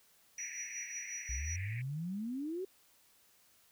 white band-pass noise, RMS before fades -48 dBFS, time 0.38-1.82 s, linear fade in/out 5 ms, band 1800 to 2500 Hz, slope 96 dB/octave
sine tone with tremolo, 5830 Hz, F#8, 26 cents flat, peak -38 dBFS, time 0.38-1.56 s, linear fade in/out 2 ms, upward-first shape triangle, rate 5.5 Hz, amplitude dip 75%
sine exponential sweep, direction up, 61.4 to 390.9 Hz, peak -36 dBFS, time 1.29-2.65 s, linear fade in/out 5 ms
effects white hiss -67 dBFS RMS until 3.71 s

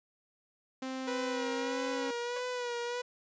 sawtooth tone with pitch glide, 261.6 to 272.2 Hz, C4 to C#4, 0 to -31 cents, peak -32 dBFS, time 0.82-2.11 s, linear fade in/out 5 ms, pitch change +69 cents, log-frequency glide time 1.31-1.93 s
sawtooth tone with vibrato, 487.2 Hz, B4, 24 cents flat, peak -30 dBFS, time 1.07-3.02 s, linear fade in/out 10 ms, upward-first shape sine, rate 1.6 Hz, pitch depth 43 cents each way
sawtooth tone with exponential decay, 553 Hz, C#5, 4 cents flat, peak -35 dBFS, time 2.36-2.46 s, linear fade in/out 5 ms, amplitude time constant 20 ms
effects resampled to 16000 Hz

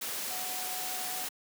sine tone in noise, 740 Hz, F#5, in tune, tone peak -42 dBFS, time 0.3-1.25 s, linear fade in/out 10 ms, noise white, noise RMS -36 dBFS, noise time 0.01-1.29 s, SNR -9 dB, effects high-pass 200 Hz 12 dB/octave

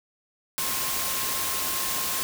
sine tone in noise, 1065 Hz, C6, 30 cents sharp, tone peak -37 dBFS, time 0.58-2.23 s, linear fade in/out 0 ms, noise white, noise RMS -28 dBFS, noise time 0.58-2.23 s, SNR -12 dB, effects none

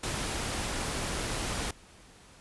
pink noise, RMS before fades -33 dBFS, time 0.03-1.71 s, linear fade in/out 5 ms, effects pink hiss -55 dBFS RMS until 2.4 s + resampled to 24000 Hz

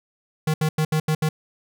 square tone bursts at uneven times, 155.56 Hz, D#3, in tune, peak -19 dBFS, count 6, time 0.47-0.54 / 0.61-0.69 / 0.78-0.85 / 0.92-1 / 1.08-1.15 / 1.22-1.29 s, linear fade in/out 5 ms, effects none

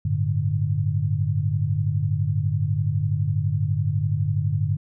sine chord, G suspended second, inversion none, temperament equal, 98 / 110 / 146.83 Hz, G2 / A2 / D3, 0 / 0 / 0 cents, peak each -24 / -25 / -24 dBFS, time 0.05-4.77 s, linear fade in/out 5 ms, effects none

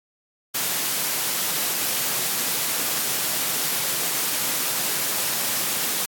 white high-pass noise, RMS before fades -24 dBFS, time 0.54-6.06 s, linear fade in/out 10 ms, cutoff 110 Hz, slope 96 dB/octave, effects AAC 64 kbps

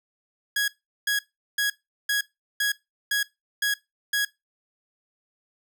sawtooth tone bursts, 1661.2 Hz, G#6, in tune, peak -18 dBFS, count 8, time 0.56-4.25 s, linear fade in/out 5 ms, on 120 ms, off 390 ms, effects noise-tail reverb RT60 0.2 s tail -20 dB re dry

